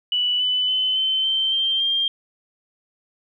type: tone with pitch steps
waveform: sine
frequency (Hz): 2960 / 2998 / 3036 / 3075 / 3114 / 3154 / 3195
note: F#7 / F#7 / F#7 / G7 / G7 / G7 / G7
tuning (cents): 0 / +22 / +44 / -34 / -12 / +10 / +32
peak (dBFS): -18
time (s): 0.12-2.08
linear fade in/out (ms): 2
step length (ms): 280
effects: 10-bit